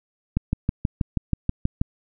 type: click train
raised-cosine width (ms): 5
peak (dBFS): -8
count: 10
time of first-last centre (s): 0.37-1.815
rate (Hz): 6.23
effects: none